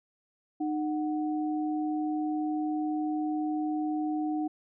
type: tone pair together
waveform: sine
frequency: 306 / 740 Hz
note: D#4 / F#5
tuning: -29 / 0 cents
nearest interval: octave + minor third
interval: 1529 cents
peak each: -28 / -36 dBFS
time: 0.6-4.48 s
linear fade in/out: 10 ms
effects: none